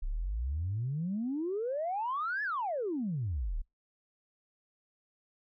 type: exponential two-way sweep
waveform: sine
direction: up then down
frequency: 31 to 1760 to 31 Hz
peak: -30 dBFS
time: 0.02-3.62 s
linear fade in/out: 10 ms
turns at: 2.43 s
effects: noise-tail reverb RT60 0.2 s tail -26 dB re dry + tanh soft clip ceiling -26 dBFS